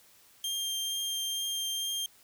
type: tone with vibrato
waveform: sawtooth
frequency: 3189 Hz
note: G7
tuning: 29 cents sharp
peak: -28 dBFS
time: 0.44-2.06 s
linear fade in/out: 2 ms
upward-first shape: triangle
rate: 2.2 Hz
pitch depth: 9 cents each way
effects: white hiss -60 dBFS RMS until 2.23 s